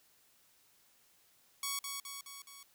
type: tone with echo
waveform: 5% pulse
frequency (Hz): 1117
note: C#6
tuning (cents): +13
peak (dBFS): -23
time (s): 1.63-1.79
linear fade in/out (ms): 2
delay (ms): 210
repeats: 4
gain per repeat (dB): -4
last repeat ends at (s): 2.63
effects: white hiss -68 dBFS RMS until 2.74 s